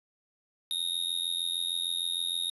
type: tone with amplitude modulation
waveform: square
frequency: 3729 Hz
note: A#7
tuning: in tune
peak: -26 dBFS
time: 0.71-2.5 s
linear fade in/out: 0 ms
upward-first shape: sine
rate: 86.5 Hz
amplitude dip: 90%
effects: resampled to 32000 Hz + 10-bit